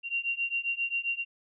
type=beating tone pair; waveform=sine; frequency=2758 / 2765.5 Hz; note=F7 / F7; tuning=-22 / -18 cents; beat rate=7.5 Hz; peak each=-32 / -31 dBFS; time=0.03-1.25 s; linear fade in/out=50 ms; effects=none